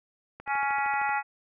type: click train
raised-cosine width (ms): 0.5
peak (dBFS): -27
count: 10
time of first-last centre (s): 0.4-1.092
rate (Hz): 13
type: harmonic tone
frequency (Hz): 278.8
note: C#4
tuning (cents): +10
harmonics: 3 / 4 / 5 / 6 / 7 / 8 / 9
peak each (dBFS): -27 / -38 / -32 / -41 / -33 / -43 / -37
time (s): 0.46-1.23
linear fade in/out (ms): 50
effects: none

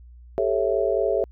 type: chord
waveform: sine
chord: A dominant seventh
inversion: third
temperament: just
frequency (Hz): 396 / 440 / 550 / 660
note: G4 / A4 / C#5 / E5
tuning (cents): +18 / 0 / -14 / +2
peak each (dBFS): -25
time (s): 0.38-1.24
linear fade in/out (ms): 0
effects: added 60 Hz sine -43 dBFS peak until 1.31 s

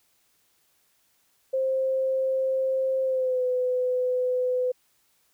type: tone with pitch glide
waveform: sine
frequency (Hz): 527 to 503.2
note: C5 to B4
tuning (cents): +12 to +32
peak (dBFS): -22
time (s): 1.53-4.72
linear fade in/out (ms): 10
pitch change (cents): -80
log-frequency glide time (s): 3.03-3.44
effects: white hiss -67 dBFS RMS until 5.33 s

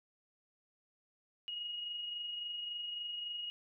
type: tone with amplitude modulation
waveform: sine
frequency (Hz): 2883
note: F#7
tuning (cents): -46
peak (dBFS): -37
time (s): 1.48-3.5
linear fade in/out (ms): 0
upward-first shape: sine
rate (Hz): 23.6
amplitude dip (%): 35
effects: none

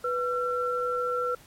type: tone pair together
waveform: sine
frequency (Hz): 493.9 / 1353.3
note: B4 / E6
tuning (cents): 0 / +45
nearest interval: octave + perfect fourth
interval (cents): 1745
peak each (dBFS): -28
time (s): 0.04-1.35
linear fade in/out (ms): 5
effects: pink hiss -54 dBFS RMS until 1.46 s + MP3 64 kbps

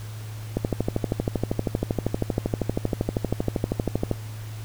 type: click train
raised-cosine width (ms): 2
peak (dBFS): -9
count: 46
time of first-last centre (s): 0.57-4.113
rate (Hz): 12.7
effects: added 108 Hz sine -33 dBFS peak until 4.64 s + pink hiss -45 dBFS RMS until 4.64 s

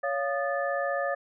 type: tone cluster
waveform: sine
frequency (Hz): 560 / 695 / 1227 / 1747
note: C#5 / F5 / D#6 / A6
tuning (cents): +18 / -9 / -25 / -13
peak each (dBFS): -29 / -32 / -35 / -33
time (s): 0.03-1.15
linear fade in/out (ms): 10
effects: none

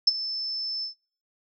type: tone with ADSR envelope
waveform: sine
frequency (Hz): 5274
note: E8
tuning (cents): 0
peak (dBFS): -12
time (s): 0.07-0.94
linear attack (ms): 7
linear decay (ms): 24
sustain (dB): -17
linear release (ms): 110
effects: noise-tail reverb RT60 0.4 s tail -17 dB re dry

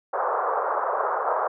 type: band-pass noise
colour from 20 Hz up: white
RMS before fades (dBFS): -25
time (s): 0.13-1.48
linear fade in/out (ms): 10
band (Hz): 440 to 1300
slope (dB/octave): 48
effects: none

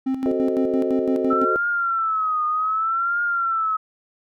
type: tone with tremolo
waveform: triangle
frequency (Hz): 263.9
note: C4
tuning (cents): +15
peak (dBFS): -17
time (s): 0.06-1.45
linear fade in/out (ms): 10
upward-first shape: square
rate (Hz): 5.9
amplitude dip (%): 60
type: chord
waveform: sine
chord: F# diminished seventh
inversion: none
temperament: equal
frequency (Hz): 370 / 440 / 523.3 / 622.3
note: F#4 / A4 / C5 / Eb5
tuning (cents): 0 / 0 / 0 / 0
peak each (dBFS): -24 / -25 / -29 / -29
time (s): 0.26-1.56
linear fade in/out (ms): 0
type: tone with vibrato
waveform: sine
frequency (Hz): 1318.5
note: E6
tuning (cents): 0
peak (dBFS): -19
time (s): 1.3-3.77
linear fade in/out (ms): 10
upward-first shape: triangle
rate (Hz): 0.65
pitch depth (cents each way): 130
effects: none

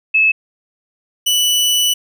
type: tone pair in turn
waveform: sine / sawtooth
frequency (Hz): 2600 / 2967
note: E7 / F#7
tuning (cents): -24 / +4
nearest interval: major second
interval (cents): 228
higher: second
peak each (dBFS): -9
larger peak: neither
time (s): 0.14-0.32 / 1.26-1.94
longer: second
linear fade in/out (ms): 10
effects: none

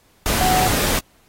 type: tone in noise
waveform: sine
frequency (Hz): 740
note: F#5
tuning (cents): 0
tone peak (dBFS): -17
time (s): 0.41-0.68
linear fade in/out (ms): 0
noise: pink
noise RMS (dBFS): -20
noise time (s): 0.26-0.99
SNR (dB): 0
effects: pink hiss -57 dBFS RMS until 1.28 s + AAC 48 kbps

